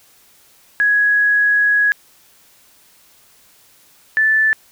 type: tone pair in turn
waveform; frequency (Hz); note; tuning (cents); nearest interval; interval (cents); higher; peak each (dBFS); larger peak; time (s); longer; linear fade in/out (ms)
sine; 1669 / 1754.2; G#6 / A6; +8 / -6; minor second; 86; second; -11 / -11; neither; 0.8-1.92 / 4.17-4.53; first; 0
effects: white hiss -51 dBFS RMS until 4.71 s